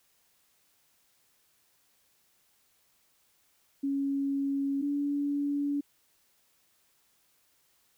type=tone pair in turn; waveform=sine; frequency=277.2 / 286 Hz; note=C#4 / D4; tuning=0 / -46 cents; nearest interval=minor second; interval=54 cents; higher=second; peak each=-27 dBFS; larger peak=neither; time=3.83-4.82 / 4.82-5.81 s; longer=neither; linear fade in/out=10 ms; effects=white hiss -69 dBFS RMS until 7.97 s